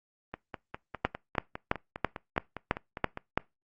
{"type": "two click trains", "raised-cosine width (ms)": 0.5, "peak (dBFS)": [-21, -9], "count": [15, 8], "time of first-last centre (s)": [[0.34, 3.174], [1.05, 3.376]], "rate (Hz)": [4.94, 3.01], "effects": ["noise-tail reverb RT60 0.2 s tail -23 dB re dry", "Opus 24 kbps"]}